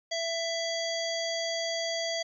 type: harmonic tone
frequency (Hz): 665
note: E5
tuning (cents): +15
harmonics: 1 / 3 / 5 / 7 / 9 / 10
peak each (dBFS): -32 / -37 / -37 / -36 / -43 / -43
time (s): 0.11-2.23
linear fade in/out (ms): 10
effects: 11-bit